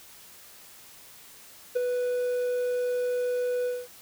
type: tone with ADSR envelope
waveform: triangle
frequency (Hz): 493.9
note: B4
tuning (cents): 0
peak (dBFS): -18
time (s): 1.75-3.88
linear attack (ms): 16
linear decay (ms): 11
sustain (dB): -5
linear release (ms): 220
effects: white hiss -50 dBFS RMS until 4.01 s